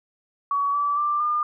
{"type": "tone with pitch steps", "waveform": "sine", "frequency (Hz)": [1130, 1155.1, 1180.7, 1206.9], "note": ["C#6", "D6", "D6", "D6"], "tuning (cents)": [33, -29, 9, 47], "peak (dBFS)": -20, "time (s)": [0.51, 1.43], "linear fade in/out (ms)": 2, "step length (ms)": 230, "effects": []}